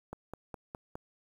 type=click train; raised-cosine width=1 ms; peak=-26 dBFS; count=5; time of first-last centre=0.13-0.955 s; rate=4.85 Hz; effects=9-bit